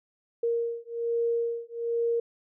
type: beating tone pair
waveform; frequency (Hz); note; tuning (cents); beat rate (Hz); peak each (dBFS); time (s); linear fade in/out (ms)
sine; 466.2 / 467.4; A#4 / A#4; 0 / +5; 1.2; -29; 0.43-2.2; 5
effects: none